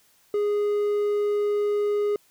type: tone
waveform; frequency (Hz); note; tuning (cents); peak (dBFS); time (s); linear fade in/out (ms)
triangle; 413.5; G#4; -8; -19; 0.34-2.16; 2
effects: white hiss -61 dBFS RMS until 2.3 s